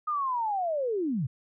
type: linear sweep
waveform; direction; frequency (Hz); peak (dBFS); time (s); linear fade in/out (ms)
sine; down; 1247 to 111.2; -26; 0.07-1.27; 10
effects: none